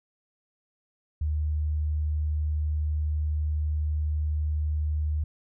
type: tone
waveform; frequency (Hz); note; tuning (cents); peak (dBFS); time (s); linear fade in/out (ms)
sine; 76; D#2; -40; -24; 1.21-5.24; 5
effects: none